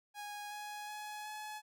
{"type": "tone with pitch steps", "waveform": "sawtooth", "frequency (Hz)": [826, 834.2, 842.4, 850.7], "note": ["G#5", "G#5", "G#5", "G#5"], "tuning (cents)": [-10, 7, 24, 41], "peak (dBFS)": -39, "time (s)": [0.14, 1.62], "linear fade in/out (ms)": 50, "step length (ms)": 370, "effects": []}